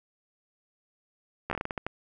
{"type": "slowing click train", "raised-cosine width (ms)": 0.5, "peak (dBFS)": -16, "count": 10, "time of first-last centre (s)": [1.5, 1.866], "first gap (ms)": 13, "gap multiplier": 1.27, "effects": []}